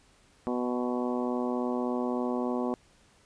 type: harmonic tone with a mistuned harmonic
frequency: 123.47 Hz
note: B2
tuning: in tune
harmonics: 2 / 3 / 4 / 5 / 6 / 7 / 8 / 9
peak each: -30 / -34 / -36 / -38 / -40 / -41 / -42 / -43 dBFS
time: 0.47-2.74 s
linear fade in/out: 0 ms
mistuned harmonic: 8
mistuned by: +15 cents
effects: pink hiss -62 dBFS RMS until 3.25 s + resampled to 22050 Hz